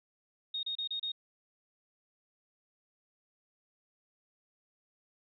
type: tone bursts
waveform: sine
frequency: 3718 Hz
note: A#7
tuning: 5 cents flat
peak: -33 dBFS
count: 5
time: 0.54-1.119 s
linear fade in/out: 5 ms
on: 91 ms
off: 31 ms
effects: none